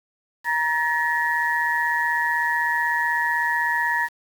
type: tone cluster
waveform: sine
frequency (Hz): 945 / 1732 / 1888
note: A#5 / A6 / A#6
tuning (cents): +23 / -28 / +22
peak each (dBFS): -24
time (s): 0.44-4.09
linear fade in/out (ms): 50
effects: 7-bit